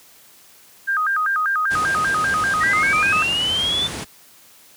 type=tone with vibrato; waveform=sine; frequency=1411 Hz; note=F6; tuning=17 cents sharp; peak=-17 dBFS; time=0.87-3.24 s; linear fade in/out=20 ms; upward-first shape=square; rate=5.1 Hz; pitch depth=210 cents each way
type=low-pass noise; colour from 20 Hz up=pink; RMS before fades=-29 dBFS; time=1.7-4.05 s; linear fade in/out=20 ms; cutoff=11000 Hz; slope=96 dB/octave
type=linear sweep; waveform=sine; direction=up; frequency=1864.7 to 3558 Hz; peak=-18 dBFS; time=2.6-3.88 s; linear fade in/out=20 ms
effects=white hiss -49 dBFS RMS until 4.76 s + high-pass 80 Hz 12 dB/octave